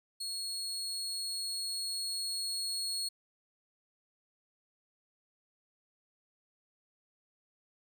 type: tone with level ramp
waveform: 30% pulse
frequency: 4321 Hz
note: C#8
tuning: 45 cents flat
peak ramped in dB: -33 to -30 dBFS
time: 0.2-3.09 s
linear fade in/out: 10 ms
effects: none